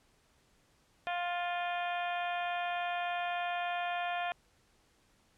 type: harmonic tone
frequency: 351.3 Hz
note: F4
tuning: 10 cents sharp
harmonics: 2 / 3 / 4 / 5 / 6 / 7 / 8 / 9 / 10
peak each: -34 / -44 / -43 / -42 / -52 / -42 / -53 / -48 / -54 dBFS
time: 1.07-4.32 s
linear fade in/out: 0 ms
effects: pink hiss -69 dBFS RMS until 5.37 s + low-pass 10000 Hz 12 dB/octave